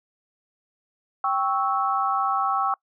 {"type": "chord", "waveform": "sine", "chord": "C# diminished", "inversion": "second", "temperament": "equal with one note detuned", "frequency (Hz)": [784, 1108.7, 1311.7], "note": ["G5", "C#6", "E6"], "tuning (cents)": [0, 0, -9], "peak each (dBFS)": -25, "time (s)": [1.24, 2.74], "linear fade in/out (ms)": 2, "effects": ["noise-tail reverb RT60 0.1 s tail -25 dB re dry"]}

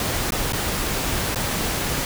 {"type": "noise with dropouts", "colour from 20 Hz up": "pink", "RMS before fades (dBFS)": -24, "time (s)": [0, 2.05], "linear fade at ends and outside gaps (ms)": 1, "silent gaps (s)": [[0.306, 0.321], [0.523, 0.532], [1.347, 1.358]], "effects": []}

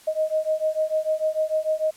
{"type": "beating tone pair", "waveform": "sine", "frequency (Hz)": [622.3, 629], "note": ["D#5", "D#5"], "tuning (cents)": [0, 19], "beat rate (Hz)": 6.7, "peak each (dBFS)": [-24, -24], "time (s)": [0.07, 1.91], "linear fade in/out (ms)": 10, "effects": ["white hiss -51 dBFS RMS until 1.96 s", "low-pass 12000 Hz 12 dB/octave"]}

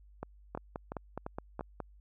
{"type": "two click trains", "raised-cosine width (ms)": 1, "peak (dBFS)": [-24, -23], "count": [5, 7], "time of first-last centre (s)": [[0.23, 1.609], [0.55, 1.803]], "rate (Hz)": [2.9, 4.79], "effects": ["added 50 Hz sine -55 dBFS peak until 2 s"]}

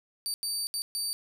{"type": "tone bursts at uneven times", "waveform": "25% pulse", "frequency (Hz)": 4619, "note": "D8", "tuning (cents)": -30, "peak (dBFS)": -25, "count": 4, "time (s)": [[0.26, 0.34], [0.43, 0.67], [0.74, 0.82], [0.95, 1.13]], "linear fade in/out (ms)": 0, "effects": []}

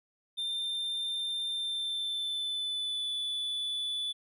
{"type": "tone with pitch glide", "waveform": "triangle", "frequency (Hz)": [3591, 3469], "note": ["A7", "A7"], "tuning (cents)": [35, -25], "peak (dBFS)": -30, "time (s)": [0.37, 4.13], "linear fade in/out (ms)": 20, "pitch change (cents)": -60, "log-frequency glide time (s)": [1.48, 3.12], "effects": []}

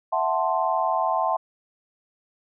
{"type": "chord", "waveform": "sine", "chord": "F# half-diminished seventh", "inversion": "third", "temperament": "equal", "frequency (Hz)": [659.3, 740, 880, 1046.5], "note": ["E5", "F#5", "A5", "C6"], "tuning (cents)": [0, 0, 0, 0], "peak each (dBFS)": -26, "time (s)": [0.12, 1.37], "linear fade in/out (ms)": 10, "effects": []}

